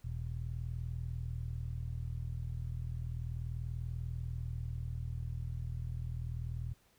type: tone with low-pass filter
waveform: 15% pulse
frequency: 40.32 Hz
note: E1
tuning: 38 cents flat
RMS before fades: -39 dBFS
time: 0.04-6.74 s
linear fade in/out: 10 ms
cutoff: 110 Hz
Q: 3.3
effects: pink hiss -69 dBFS RMS until 6.98 s